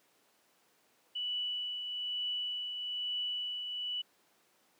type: tone with tremolo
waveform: sine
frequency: 2960 Hz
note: F#7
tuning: in tune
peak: -32 dBFS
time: 1.15-4.02 s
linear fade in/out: 10 ms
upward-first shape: triangle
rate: 1.1 Hz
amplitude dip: 45%
effects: pink hiss -69 dBFS RMS until 4.79 s + high-pass 300 Hz 12 dB/octave